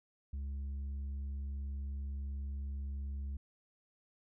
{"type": "tone with tanh clipping", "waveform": "sine", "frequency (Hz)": 69.3, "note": "C#2", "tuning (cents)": 0, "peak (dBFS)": -38, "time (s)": [0.33, 3.37], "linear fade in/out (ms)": 5, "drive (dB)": 4, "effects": []}